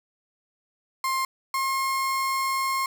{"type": "tone pair in turn", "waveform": "35% pulse", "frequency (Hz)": [1058, 1071.5], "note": ["C6", "C6"], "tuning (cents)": [19, 41], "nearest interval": "unison", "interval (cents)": 22, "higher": "second", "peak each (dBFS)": -22, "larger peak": "neither", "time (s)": [[1.04, 1.25], [1.54, 2.86]], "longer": "second", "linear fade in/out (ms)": 2, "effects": []}